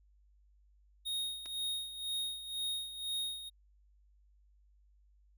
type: tone with tremolo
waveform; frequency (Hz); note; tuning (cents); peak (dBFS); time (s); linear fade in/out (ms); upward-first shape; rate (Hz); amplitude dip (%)
square; 3729; A#7; 0; -34; 1.05-3.5; 20; sine; 2; 70
type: clicks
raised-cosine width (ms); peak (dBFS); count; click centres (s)
0.2; -34; 2; 1.458 / 1.461
effects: added 50 Hz sine -63 dBFS peak until 5.37 s